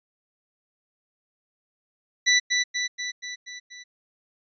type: tone with echo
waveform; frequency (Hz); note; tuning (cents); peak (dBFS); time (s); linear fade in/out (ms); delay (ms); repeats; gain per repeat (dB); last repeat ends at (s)
20% pulse; 1975.5; B6; 0; -11; 2.26-2.4; 20; 240; 6; -4; 3.84
effects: resampled to 16000 Hz